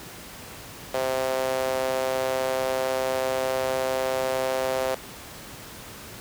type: tone with high-pass filter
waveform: sawtooth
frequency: 130.81 Hz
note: C3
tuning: in tune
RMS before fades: -26 dBFS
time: 0.94-4.95 s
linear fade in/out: 5 ms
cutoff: 550 Hz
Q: 3.5
effects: pink hiss -41 dBFS RMS until 6.2 s + high-pass 60 Hz 12 dB/octave